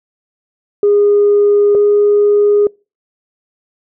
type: tone pair in turn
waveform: sine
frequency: 410 / 412.3 Hz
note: G#4 / G#4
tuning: -22 / -13 cents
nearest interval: unison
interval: 9 cents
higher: second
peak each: -6 dBFS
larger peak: neither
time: 0.83-1.75 / 1.75-2.67 s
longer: neither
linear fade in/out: 2 ms
effects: noise-tail reverb RT60 0.3 s tail -26 dB re dry + tanh soft clip ceiling -3 dBFS